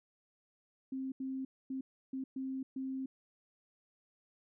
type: tone bursts at uneven times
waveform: sine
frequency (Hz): 264.6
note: C4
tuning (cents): +20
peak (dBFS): -36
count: 6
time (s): 0.92-1.12 / 1.2-1.45 / 1.7-1.81 / 2.13-2.24 / 2.36-2.63 / 2.76-3.06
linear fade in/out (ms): 5
effects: none